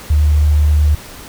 sine tone, 74.8 Hz, D2, 32 cents sharp, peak -8 dBFS, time 0.1-0.95 s, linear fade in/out 5 ms, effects pink hiss -34 dBFS RMS until 1.28 s

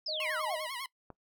sine exponential sweep, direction down, 5350 to 616 Hz, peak -33 dBFS, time 0.06-0.56 s, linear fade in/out 5 ms
sine tone, 622.3 Hz, D#5, in tune, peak -38 dBFS, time 0.08-0.67 s, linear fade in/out 10 ms
15% pulse tone with vibrato, 1026 Hz, C6, 34 cents flat, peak -31 dBFS, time 0.2-0.86 s, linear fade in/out 2 ms, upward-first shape sine, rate 10 Hz, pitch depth 130 cents each way
click, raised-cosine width 1 ms, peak -31 dBFS, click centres 1.103 s
effects noise-tail reverb RT60 0.1 s tail -21 dB re dry

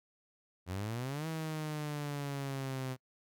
sawtooth exponential two-way sweep, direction up then down, 87.31 to 161.8 to 128.7 Hz, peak -32 dBFS, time 0.66-2.97 s, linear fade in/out 50 ms, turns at 1.27 s, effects noise-tail reverb RT60 0.1 s tail -24 dB re dry

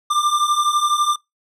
square beating tone pair, 1183 / 1195 Hz, D6 / D6, +12 / +30 cents, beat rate 12 Hz, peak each -21 / -18 dBFS, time 0.1-1.16 s, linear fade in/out 10 ms, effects noise-tail reverb RT60 0.2 s tail -25 dB re dry + low-pass 10000 Hz 12 dB/octave

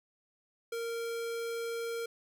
square tone, 463.2 Hz, A#4, 11 cents flat, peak -35 dBFS, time 0.72-2.06 s, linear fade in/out 5 ms, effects none

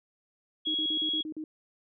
sine tone, 3322 Hz, G#7, in tune, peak -27 dBFS, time 0.65-1.23 s, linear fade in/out 20 ms
sine tone bursts, 310.8 Hz, D#4, 2 cents flat, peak -34 dBFS, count 7, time 0.67-1.44 s, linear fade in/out 2 ms, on 74 ms, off 42 ms
effects none

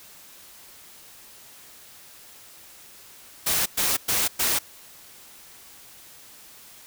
white noise bursts, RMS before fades -23 dBFS, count 4, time 3.46-4.59 s, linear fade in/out 10 ms, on 200 ms, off 110 ms, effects white hiss -48 dBFS RMS until 6.86 s

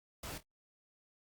pink noise with echo, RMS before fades -44 dBFS, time 0.23-0.38 s, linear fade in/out 5 ms, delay 25 ms, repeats 2, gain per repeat -12 dB, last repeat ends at 0.43 s, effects noise-tail reverb RT60 0.1 s tail -25 dB re dry + Opus 48 kbps

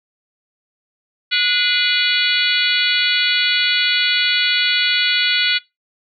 harmonic tone with a mistuned harmonic, 487.7 Hz, B4, 22 cents flat, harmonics 3 / 4 / 5 / 6 / 7 / 8 / 9, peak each -22 / -22 / -22 / -22 / -22 / -22 / -22 dBFS, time 1.31-5.59 s, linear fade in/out 20 ms, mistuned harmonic 4, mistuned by +89 cents, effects noise-tail reverb RT60 0.2 s tail -21 dB re dry

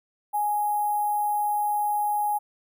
sine tone with sample-and-hold, 832 Hz, G#5, 3 cents sharp, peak -22 dBFS, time 0.33-2.39 s, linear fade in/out 20 ms, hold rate 11025 Hz, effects none

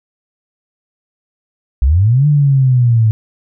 sine linear two-way sweep, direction up then down, 57.7 to 150 to 108 Hz, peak -7 dBFS, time 1.82-3.11 s, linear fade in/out 0 ms, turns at 2.27 s, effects none

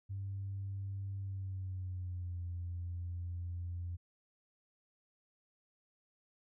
sine tone with pitch glide, 98 to 87.31 Hz, G2 to F2, 0 to 0 cents, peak -37 dBFS, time 0.09-3.97 s, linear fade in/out 20 ms, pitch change -200 cents, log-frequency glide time 1.19-2.43 s, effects tanh soft clip ceiling -33 dBFS

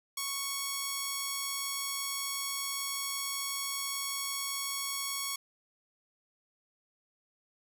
5% pulse tone, 1108.7 Hz, C#6, in tune, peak -21 dBFS, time 0.17-5.36 s, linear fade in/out 5 ms, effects none

